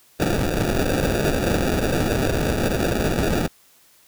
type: noise with sample-and-hold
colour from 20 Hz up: violet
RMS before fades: -21 dBFS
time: 0.19-3.48 s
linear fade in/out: 20 ms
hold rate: 1050 Hz
effects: white hiss -55 dBFS RMS until 4.07 s